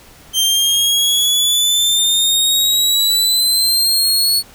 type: exponential sweep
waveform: sawtooth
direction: up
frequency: 3133 to 4401 Hz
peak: -9 dBFS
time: 0.33-4.43 s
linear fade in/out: 50 ms
effects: pink hiss -43 dBFS RMS until 4.54 s